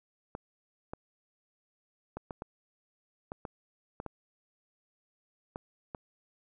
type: clicks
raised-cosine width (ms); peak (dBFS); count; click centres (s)
1; -24; 11; 0.351 / 0.935 / 2.17 / 2.308 / 2.421 / 3.319 / 3.452 / 4.001 / 4.063 / 5.559 / 5.948
effects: none